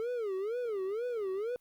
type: tone with vibrato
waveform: triangle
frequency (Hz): 431.7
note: A4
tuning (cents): -33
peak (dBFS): -30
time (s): 0-1.56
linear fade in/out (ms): 0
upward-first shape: sine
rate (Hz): 2.1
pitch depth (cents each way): 240
effects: white hiss -73 dBFS RMS until 1.6 s + Opus 48 kbps